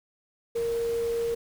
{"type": "tone in noise", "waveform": "sine", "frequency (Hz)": 465.2, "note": "A#4", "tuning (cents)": -4, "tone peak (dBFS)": -25, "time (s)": [0.55, 1.35], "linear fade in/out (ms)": 10, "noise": "pink", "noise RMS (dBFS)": -43, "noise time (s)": [0.55, 1.35], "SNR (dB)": 15, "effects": []}